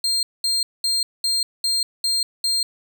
35% pulse tone bursts, 4200 Hz, C8, 6 cents sharp, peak -17 dBFS, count 7, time 0.04-2.63 s, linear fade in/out 2 ms, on 190 ms, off 210 ms, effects none

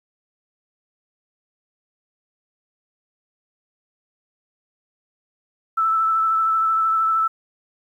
sine tone with vibrato, 1318.5 Hz, E6, in tune, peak -16 dBFS, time 5.77-7.28 s, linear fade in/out 10 ms, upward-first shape triangle, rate 13 Hz, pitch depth 21 cents each way, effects 9-bit

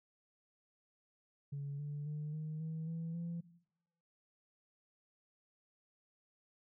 sine tone with pitch steps, 141.7 / 146.02 / 150.47 / 155.06 / 159.79 / 164.66 / 169.68 Hz, C#3 / D3 / D3 / D#3 / D#3 / E3 / F3, +38 / -10 / +42 / -6 / +46 / -2 / -50 cents, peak -37 dBFS, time 1.52-3.41 s, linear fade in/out 10 ms, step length 270 ms, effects noise-tail reverb RT60 0.8 s tail -19 dB re dry + tanh soft clip ceiling -36 dBFS

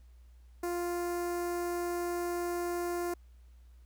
sawtooth tone with notch filter, 349.2 Hz, F4, in tune, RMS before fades -34 dBFS, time 0.63-3.14 s, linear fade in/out 5 ms, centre 3300 Hz, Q 0.6, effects added 60 Hz sine -53 dBFS peak until 3.85 s + pink hiss -73 dBFS RMS until 3.85 s

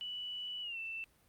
sine tone with pitch glide, 2960 to 2668 Hz, F#7 to E7, 0 to +20 cents, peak -39 dBFS, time 0.01-1.04 s, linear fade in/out 0 ms, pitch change -180 cents, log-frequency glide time 0.62-0.78 s, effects pink hiss -69 dBFS RMS until 1.28 s + Opus 48 kbps

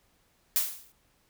blue noise with exponential decay, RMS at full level -23 dBFS, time 0.56-0.92 s, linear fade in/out 0 ms, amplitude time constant 78 ms, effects pink hiss -68 dBFS RMS until 1.29 s

